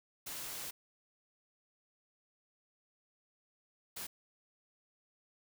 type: noise bursts at uneven times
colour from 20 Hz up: white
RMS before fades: -43 dBFS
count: 2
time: 0.26-0.71 / 3.96-4.07 s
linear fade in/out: 10 ms
effects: none